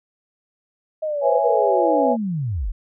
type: linear sweep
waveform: sine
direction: down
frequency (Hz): 634 to 31.2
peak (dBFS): -21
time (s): 1.02-2.72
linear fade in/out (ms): 10
type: chord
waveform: sine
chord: C# minor seventh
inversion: third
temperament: equal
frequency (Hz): 493.9 / 554.4 / 659.3 / 830.6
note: B4 / C#5 / E5 / G#5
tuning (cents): 0 / 0 / 0 / 0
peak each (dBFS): -21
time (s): 1.21-2.17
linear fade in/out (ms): 50
effects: none